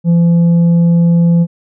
sine tone with tanh clipping, 170 Hz, F3, 46 cents flat, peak -7 dBFS, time 0.04-1.47 s, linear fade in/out 50 ms, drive 4 dB, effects none

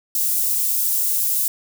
white high-pass noise, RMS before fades -20 dBFS, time 0.15-1.48 s, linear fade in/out 2 ms, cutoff 9600 Hz, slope 12 dB/octave, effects none

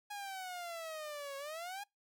sawtooth exponential two-way sweep, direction down then up, 830.6 to 547 to 830.6 Hz, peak -38 dBFS, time 0.1-1.84 s, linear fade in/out 10 ms, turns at 1.37 s, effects noise-tail reverb RT60 0.2 s tail -26 dB re dry

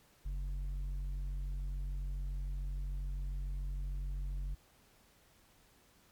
square tone with low-pass filter, 46.5 Hz, F#1, 9 cents sharp, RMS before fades -38 dBFS, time 0.25-4.55 s, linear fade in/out 10 ms, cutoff 100 Hz, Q 1.4, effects pink hiss -66 dBFS RMS until 6.11 s + MP3 96 kbps

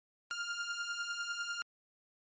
sawtooth beating tone pair, 1396.9 / 1406.9 Hz, F6 / F6, 0 / +12 cents, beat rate 10 Hz, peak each -37 / -35 dBFS, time 0.31-1.62 s, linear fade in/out 0 ms, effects MP3 32 kbps

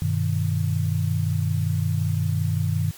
sine chord, G augmented, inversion none, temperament equal, 98 / 123.47 / 155.56 Hz, G2 / B2 / D#3, 0 / 0 / 0 cents, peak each -23 / -27 / -24 dBFS, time 0.02-2.91 s, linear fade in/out 0 ms, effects white hiss -44 dBFS RMS until 2.97 s + MP3 96 kbps

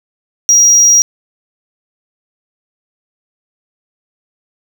triangle tone, 5720 Hz, F8, 41 cents sharp, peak -3 dBFS, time 0.49-1.02 s, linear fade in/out 0 ms, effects none

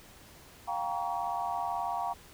sine chord, G half-diminished seventh, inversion third, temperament just, 705.6 / 784 / 940.8 / 1128.9 Hz, F5 / G5 / Bb5 / Db6, +18 / 0 / +16 / +31 cents, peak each -35 / -36 / -35 / -39 dBFS, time 0.67-2.14 s, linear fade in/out 20 ms, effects pink hiss -54 dBFS RMS until 2.33 s

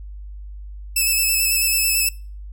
5% pulse tone with vibrato, 2617 Hz, E7, 13 cents flat, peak -8 dBFS, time 0.96-2.09 s, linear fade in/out 5 ms, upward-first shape square, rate 9.1 Hz, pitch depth 19 cents each way, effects noise-tail reverb RT60 0.4 s tail -23 dB re dry + added 50 Hz sine -32 dBFS peak until 2.52 s

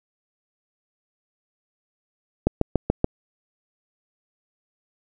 click train, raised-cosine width 2 ms, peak -4 dBFS, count 5, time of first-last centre 2.47-3.044 s, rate 6.97 Hz, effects none

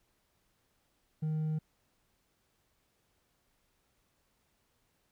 sine tone with hard clipping, 155.56 Hz, D#3, in tune, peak -31 dBFS, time 1.22-1.59 s, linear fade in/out 10 ms, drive 2 dB, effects pink hiss -75 dBFS RMS until 5.11 s

